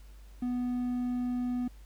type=tone; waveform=triangle; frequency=246.9 Hz; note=B3; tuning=in tune; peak=-27 dBFS; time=0.42-1.68 s; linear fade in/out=5 ms; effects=added 50 Hz sine -48 dBFS peak until 1.85 s + pink hiss -63 dBFS RMS until 1.85 s

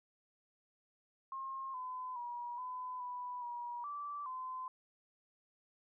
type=tone with pitch steps; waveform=sine; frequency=1070 / 1014 / 961 / 1008 / 988 / 960 / 1163 / 1026 Hz; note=C6 / B5 / B5 / B5 / B5 / B5 / D6 / C6; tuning=+38 / +45 / -48 / +35 / 0 / -49 / -17 / -34 cents; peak=-40 dBFS; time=1.32-4.68 s; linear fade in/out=2 ms; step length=420 ms; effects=none

